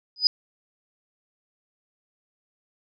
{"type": "tone with exponential growth", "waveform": "sine", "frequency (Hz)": 4978, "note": "D#8", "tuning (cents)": 0, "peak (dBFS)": -10, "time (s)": [0.16, 0.27], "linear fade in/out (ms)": 1, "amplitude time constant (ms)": 22, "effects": []}